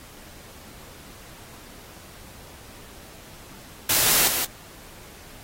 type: noise with echo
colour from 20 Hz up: white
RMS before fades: -20 dBFS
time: 3.89-4.28 s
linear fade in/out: 5 ms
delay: 170 ms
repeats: 1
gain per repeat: -5 dB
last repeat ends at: 4.45 s
effects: pink hiss -46 dBFS RMS until 5.43 s + AAC 48 kbps